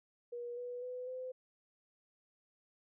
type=tone with pitch steps; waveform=sine; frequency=480 / 490.1 / 500.4 / 510.9 Hz; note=B4 / B4 / B4 / C5; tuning=-49 / -13 / +23 / -41 cents; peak=-40 dBFS; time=0.32-1.32 s; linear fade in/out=10 ms; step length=250 ms; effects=none